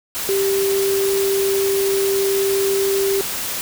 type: tone in noise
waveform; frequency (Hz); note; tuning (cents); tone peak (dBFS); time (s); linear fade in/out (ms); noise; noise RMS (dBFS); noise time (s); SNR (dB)
sine; 392; G4; 0; -16; 0.29-3.21; 0; white; -25; 0.15-3.61; +6
effects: none